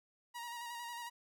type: tone with vibrato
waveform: sawtooth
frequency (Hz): 948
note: A#5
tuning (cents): +29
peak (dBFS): -39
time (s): 0.34-1.1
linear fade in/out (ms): 20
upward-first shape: square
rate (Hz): 11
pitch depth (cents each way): 26
effects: none